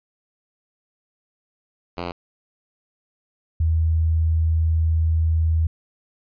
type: tone pair in turn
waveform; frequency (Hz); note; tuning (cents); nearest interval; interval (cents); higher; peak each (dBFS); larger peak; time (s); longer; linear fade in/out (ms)
5% pulse / sine; 87.31 / 80.67; F2 / E2; 0 / -37; minor second; 137; first; -16; neither; 1.97-2.12 / 3.6-5.67; second; 5
effects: resampled to 11025 Hz